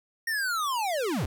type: linear sweep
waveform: square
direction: down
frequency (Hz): 1864.7 to 61.74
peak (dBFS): -27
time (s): 0.27-1.26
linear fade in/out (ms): 5
effects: none